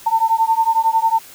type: beating tone pair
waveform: sine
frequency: 895 / 906 Hz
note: A5 / A#5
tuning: +29 / -50 cents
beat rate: 11 Hz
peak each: -16 dBFS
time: 0.06-1.19 s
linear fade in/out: 10 ms
effects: white hiss -41 dBFS RMS until 1.34 s